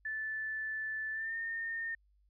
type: tone with pitch glide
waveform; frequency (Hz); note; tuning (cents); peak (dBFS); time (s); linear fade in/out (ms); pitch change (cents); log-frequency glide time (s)
sine; 1752 to 1825.3; A6 to A#6; -8 to -37; -35; 0.05-1.95; 5; +71; 1.12-1.36
effects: added 50 Hz sine -66 dBFS peak until 2.29 s